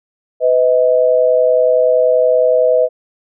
sine tone pair together, 502.4 / 633 Hz, B4 / D#5, +30 / +30 cents, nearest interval major third, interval 400 cents, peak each -11 / -12 dBFS, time 0.4-2.89 s, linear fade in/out 50 ms, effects none

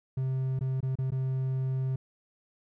triangle tone with dropouts, 131.4 Hz, C3, 8 cents sharp, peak -25 dBFS, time 0.17-1.96 s, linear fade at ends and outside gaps 5 ms, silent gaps 0.592-0.609 / 0.806-0.828 / 0.955-0.986 / 1.106-1.119 s, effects none

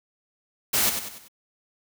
white noise with echo, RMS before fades -22 dBFS, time 0.73-0.9 s, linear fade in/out 10 ms, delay 96 ms, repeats 4, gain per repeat -7 dB, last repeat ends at 1.284 s, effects none

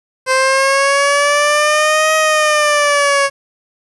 15% pulse linear two-way sweep, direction up then down, 518 to 630 to 552 Hz, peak -4 dBFS, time 0.26-3.3 s, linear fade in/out 50 ms, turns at 2.15 s, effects resampled to 24000 Hz + 7-bit

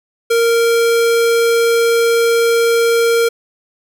square tone, 464 Hz, A#4, 8 cents flat, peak -11 dBFS, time 0.3-3.29 s, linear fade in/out 10 ms, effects none

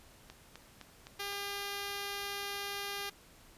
click train, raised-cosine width 0.2 ms, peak -30 dBFS, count 5, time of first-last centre 0.3-1.326 s, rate 3.9 Hz
5% pulse tone, 401.9 Hz, G4, 43 cents sharp, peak -26 dBFS, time 1.19-3.1 s, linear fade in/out 10 ms
effects pink hiss -59 dBFS RMS until 3.57 s + resampled to 32000 Hz

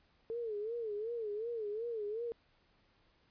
sine tone with vibrato, 442 Hz, A4, 8 cents sharp, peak -36 dBFS, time 0.3-2.32 s, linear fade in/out 0 ms, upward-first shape sine, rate 2.7 Hz, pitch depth 130 cents each way, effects pink hiss -71 dBFS RMS until 3.3 s + resampled to 11025 Hz

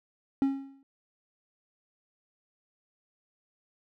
triangle tone with exponential decay, 272.7 Hz, C#4, 28 cents flat, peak -18 dBFS, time 0.42-0.83 s, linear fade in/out 1 ms, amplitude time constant 87 ms, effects none

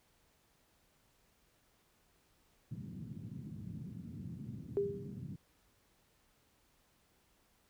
pink band-pass noise, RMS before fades -46 dBFS, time 2.71-5.36 s, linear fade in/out 5 ms, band 110 to 220 Hz, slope 24 dB/octave
sine tone with exponential decay, 401.5 Hz, G4, 41 cents sharp, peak -27 dBFS, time 4.77-5.23 s, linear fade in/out 0 ms, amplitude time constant 100 ms
effects pink hiss -72 dBFS RMS until 7.69 s

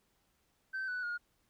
sine tone with pitch steps, 1545 / 1487 / 1431 Hz, G6 / F#6 / F6, -26 / +8 / +42 cents, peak -33 dBFS, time 0.73-1.18 s, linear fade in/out 20 ms, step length 150 ms, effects tanh soft clip ceiling -33 dBFS + pink hiss -75 dBFS RMS until 1.49 s

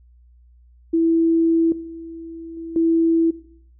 sine tone with level steps, 329.6 Hz, E4, in tune, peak -14 / -32 / -29 / -14 dBFS, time 0.93-3.31 s, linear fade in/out 10 ms, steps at 1.72 / 2.57 / 2.76 s, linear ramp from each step 2 ms, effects noise-tail reverb RT60 0.6 s tail -17 dB re dry + added 60 Hz sine -48 dBFS peak until 3.79 s

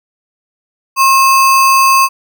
sine tone with sample-and-hold, 1072 Hz, C6, 42 cents sharp, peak -5 dBFS, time 0.96-2.09 s, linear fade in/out 50 ms, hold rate 3675 Hz, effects none

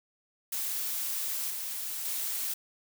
blue noise with level steps, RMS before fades -33 / -36 / -33 dBFS, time 0.52-2.54 s, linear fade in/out 5 ms, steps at 1.5 / 2.05 s, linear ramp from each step 5 ms, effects none

